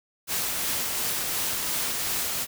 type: noise with tremolo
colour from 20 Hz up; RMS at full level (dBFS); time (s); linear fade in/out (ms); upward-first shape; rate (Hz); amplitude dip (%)
white; -27; 0.27-2.47; 50; triangle; 2.8; 25
effects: none